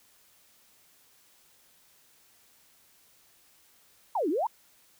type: exponential two-way sweep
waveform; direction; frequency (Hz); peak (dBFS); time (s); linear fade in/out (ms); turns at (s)
sine; down then up; 1000 to 277.2 to 1000; -25; 4.15-4.47; 5; 4.29
effects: white hiss -62 dBFS RMS until 4.99 s